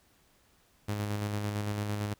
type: tone with tremolo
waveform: sawtooth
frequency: 103.83 Hz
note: G#2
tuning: in tune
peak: -26 dBFS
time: 0.88-2.14 s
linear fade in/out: 10 ms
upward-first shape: square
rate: 8.9 Hz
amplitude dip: 30%
effects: pink hiss -66 dBFS RMS until 2.19 s